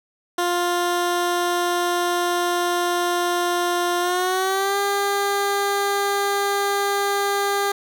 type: tone with pitch glide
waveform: 15% pulse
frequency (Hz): 351.3 to 401.2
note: F4 to G4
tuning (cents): +10 to +40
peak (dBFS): -13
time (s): 0.38-7.72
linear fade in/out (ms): 5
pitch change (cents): +230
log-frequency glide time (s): 4-4.78
effects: none